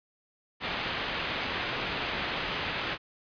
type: low-pass noise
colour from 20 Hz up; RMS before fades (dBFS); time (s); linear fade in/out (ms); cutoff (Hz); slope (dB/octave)
white; -33; 0.6-2.98; 50; 3400; 24
effects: resampled to 11025 Hz